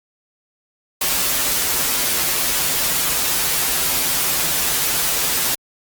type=noise with comb filter; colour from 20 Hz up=white; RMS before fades=-19 dBFS; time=1.01-5.55 s; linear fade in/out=5 ms; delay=9.6 ms; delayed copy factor=-0.8; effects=Opus 48 kbps